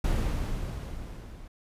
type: noise with level ramp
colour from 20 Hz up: brown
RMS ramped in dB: -25 to -45 dBFS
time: 0.04-1.48 s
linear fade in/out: 5 ms
effects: resampled to 32000 Hz